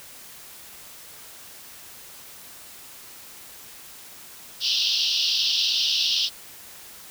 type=band-pass noise; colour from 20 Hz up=pink; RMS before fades=-23 dBFS; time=4.6-6.3 s; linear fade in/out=50 ms; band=2800 to 5600 Hz; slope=96 dB/octave; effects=white hiss -44 dBFS RMS until 7.1 s